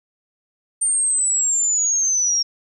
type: linear sweep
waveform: sine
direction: down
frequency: 8870 to 5530 Hz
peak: -16 dBFS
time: 0.81-2.43 s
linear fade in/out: 10 ms
effects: none